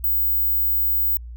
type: tone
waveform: sine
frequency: 16000 Hz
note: B9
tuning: 21 cents sharp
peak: -17 dBFS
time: 0.04-1.17 s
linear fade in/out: 2 ms
effects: added 59 Hz sine -33 dBFS peak until 1.36 s